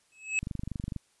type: tone with exponential growth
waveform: square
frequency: 2584 Hz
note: E7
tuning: 35 cents flat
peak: -23 dBFS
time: 0.12-0.39 s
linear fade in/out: 0 ms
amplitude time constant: 58 ms
type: click train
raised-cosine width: 5 ms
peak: -22 dBFS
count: 14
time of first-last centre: 0.43-0.963 s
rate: 24.4 Hz
effects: white hiss -68 dBFS RMS until 1.2 s + resampled to 24000 Hz